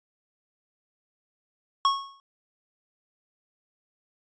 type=tone with exponential decay; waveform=square; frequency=1100 Hz; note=C#6; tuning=14 cents flat; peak=-17 dBFS; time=1.85-2.2 s; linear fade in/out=1 ms; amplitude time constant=74 ms; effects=resampled to 16000 Hz